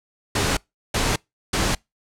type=noise bursts; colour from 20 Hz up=pink; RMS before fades=-21 dBFS; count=3; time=0.35-1.75 s; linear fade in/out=5 ms; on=220 ms; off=370 ms; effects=noise-tail reverb RT60 0.2 s tail -26 dB re dry + low-pass 9000 Hz 12 dB/octave